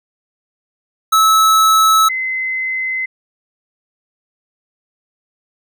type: tone pair in turn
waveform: square / sine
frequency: 1300 / 2051 Hz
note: E6 / C7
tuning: -24 / -35 cents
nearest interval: minor sixth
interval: 789 cents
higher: second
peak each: -9 / -17 dBFS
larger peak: first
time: 1.12-2.09 / 2.09-3.06 s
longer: neither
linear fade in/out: 10 ms
effects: none